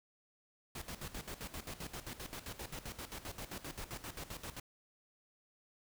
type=noise with tremolo; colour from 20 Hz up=pink; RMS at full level=-44 dBFS; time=0.75-4.6 s; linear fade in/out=5 ms; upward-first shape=square; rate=7.6 Hz; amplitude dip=75%; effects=none